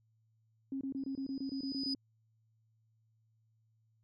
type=tone bursts; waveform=sine; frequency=270 Hz; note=C#4; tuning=45 cents flat; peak=-35 dBFS; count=11; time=0.72-1.95 s; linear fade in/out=2 ms; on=90 ms; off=24 ms
type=tone with exponential growth; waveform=sine; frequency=4978 Hz; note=D#8; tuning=in tune; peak=-33 dBFS; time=0.97-1.94 s; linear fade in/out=5 ms; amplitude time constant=210 ms
effects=tanh soft clip ceiling -24 dBFS + added 111 Hz sine -70 dBFS peak until 4.03 s